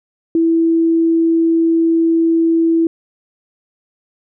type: tone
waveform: sine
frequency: 329.6 Hz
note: E4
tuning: in tune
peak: -10 dBFS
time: 0.35-2.87 s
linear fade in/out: 2 ms
effects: none